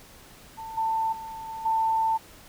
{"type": "tone with level steps", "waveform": "sine", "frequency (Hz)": 892, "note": "A5", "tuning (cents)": 23, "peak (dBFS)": [-35, -23, -35, -33, -21], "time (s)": [0.57, 2.18], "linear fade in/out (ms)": 20, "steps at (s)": [0.77, 1.12, 1.48, 1.65], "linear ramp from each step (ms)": 10, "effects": ["pink hiss -50 dBFS RMS until 2.48 s"]}